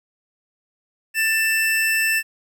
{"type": "tone pair together", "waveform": "square", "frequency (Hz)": [1774, 2658], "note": ["A6", "E7"], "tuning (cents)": [14, 14], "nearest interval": "perfect fifth", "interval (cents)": 700, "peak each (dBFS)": -21, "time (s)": [1.14, 2.23], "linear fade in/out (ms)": 50, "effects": ["9-bit"]}